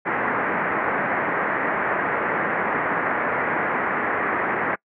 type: low-pass noise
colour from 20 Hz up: white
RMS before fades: -23 dBFS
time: 0.05-4.76 s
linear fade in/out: 20 ms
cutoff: 2000 Hz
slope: 48 dB/octave
effects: noise-tail reverb RT60 0.1 s tail -26 dB re dry + high-pass 200 Hz 12 dB/octave